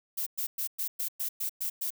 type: noise bursts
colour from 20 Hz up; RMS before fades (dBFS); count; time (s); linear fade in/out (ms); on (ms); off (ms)
violet; -32; 9; 0.17-1.905; 10; 95; 110
effects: none